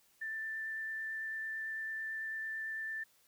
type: tone with vibrato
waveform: sine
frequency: 1772 Hz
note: A6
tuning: 12 cents sharp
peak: -37 dBFS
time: 0.21-3.04 s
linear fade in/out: 10 ms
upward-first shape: triangle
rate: 9 Hz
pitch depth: 11 cents each way
effects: white hiss -69 dBFS RMS until 3.27 s